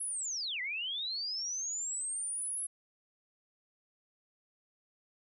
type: linear two-way sweep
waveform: sine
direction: down then up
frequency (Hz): 10990 to 1930 to 10990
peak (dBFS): -34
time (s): 0-2.67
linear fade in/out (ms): 10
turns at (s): 0.61
effects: none